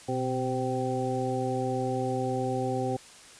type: harmonic tone with a mistuned harmonic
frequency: 129.1 Hz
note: C3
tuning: 23 cents flat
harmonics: 1 / 2 / 3 / 4 / 6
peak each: -33 / -33 / -33 / -33 / -33 dBFS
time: 0.08-2.97 s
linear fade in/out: 10 ms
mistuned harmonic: 1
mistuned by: -71 cents
effects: white hiss -50 dBFS RMS until 3.39 s + resampled to 22050 Hz